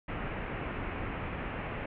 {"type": "low-pass noise", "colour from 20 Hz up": "pink", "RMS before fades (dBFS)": -37, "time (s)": [0.08, 1.86], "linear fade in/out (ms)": 5, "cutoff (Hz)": 2700, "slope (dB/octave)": 48, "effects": []}